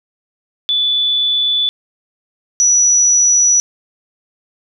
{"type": "tone pair in turn", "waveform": "sine", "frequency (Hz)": [3472, 5887], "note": ["A7", "F#8"], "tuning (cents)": [-24, -10], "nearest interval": "major sixth", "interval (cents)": 914, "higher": "second", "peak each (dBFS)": [-12, -8], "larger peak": "second", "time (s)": [[0.69, 1.69], [2.6, 3.6]], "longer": "neither", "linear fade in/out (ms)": 0, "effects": []}